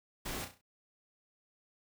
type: noise with echo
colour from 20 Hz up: pink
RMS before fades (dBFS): -40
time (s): 0.25-0.45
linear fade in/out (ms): 10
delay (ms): 33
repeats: 5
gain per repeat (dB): -7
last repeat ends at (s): 0.615
effects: none